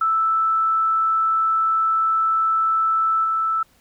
sine tone with level steps, 1318.5 Hz, E6, in tune, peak -16 / -18 dBFS, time 0.01-3.63 s, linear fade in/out 5 ms, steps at 3.24 s, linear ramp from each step 5 ms, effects pink hiss -58 dBFS RMS until 3.8 s

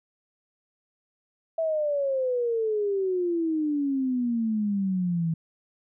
sine exponential sweep, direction down, 659.3 to 160.7 Hz, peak -23 dBFS, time 1.58-5.34 s, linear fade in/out 5 ms, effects none

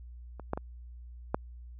clicks, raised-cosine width 1 ms, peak -29 / -16 / -21 / -13 dBFS, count 4, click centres 0.397 / 0.534 / 0.575 / 1.345 s, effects added 60 Hz sine -44 dBFS peak until 1.79 s

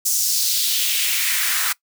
white noise with high-pass filter sweep, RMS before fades -20 dBFS, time 0.05-1.73 s, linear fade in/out 10 ms, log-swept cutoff 6700 to 1300 Hz, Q 2.1, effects noise-tail reverb RT60 0.1 s tail -21 dB re dry

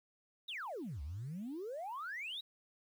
sine exponential two-way sweep, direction down then up, 3951 to 66.3 to 3951 Hz, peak -39 dBFS, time 0.48-2.41 s, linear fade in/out 10 ms, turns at 1.02 s, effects tanh soft clip ceiling -37 dBFS + 11-bit

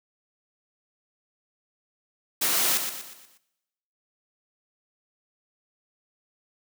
white noise with echo, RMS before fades -24 dBFS, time 2.41-2.78 s, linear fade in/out 10 ms, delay 120 ms, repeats 5, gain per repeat -7 dB, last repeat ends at 3.38 s, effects noise-tail reverb RT60 1.0 s tail -20 dB re dry + high-pass 200 Hz 12 dB/octave

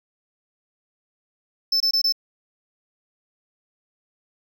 triangle tone bursts, 5274 Hz, E8, in tune, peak -16 dBFS, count 4, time 1.72-2.124 s, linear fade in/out 5 ms, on 83 ms, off 24 ms, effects none

